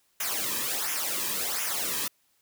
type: noise with flanger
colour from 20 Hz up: white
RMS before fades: -30 dBFS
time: 0.2-2.08 s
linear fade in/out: 5 ms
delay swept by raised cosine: 0.23 to 1.43 ms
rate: 1.4 Hz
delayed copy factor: -0.75
effects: white hiss -69 dBFS RMS until 2.41 s